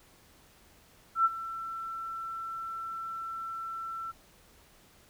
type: tone with ADSR envelope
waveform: sine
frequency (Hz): 1340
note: E6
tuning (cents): +28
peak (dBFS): -19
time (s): 1.15-4.12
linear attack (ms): 100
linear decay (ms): 33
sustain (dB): -16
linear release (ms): 18
effects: pink hiss -60 dBFS RMS until 5.09 s